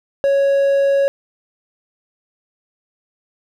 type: tone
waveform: triangle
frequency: 554.4 Hz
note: C#5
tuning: in tune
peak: -10 dBFS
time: 0.24-1.08 s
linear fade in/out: 0 ms
effects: none